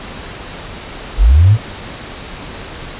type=linear sweep; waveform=sine; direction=up; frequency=37.46 to 116.7 Hz; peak=-4 dBFS; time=1.17-1.58 s; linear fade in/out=50 ms; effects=pink hiss -29 dBFS RMS until 2.99 s + resampled to 8000 Hz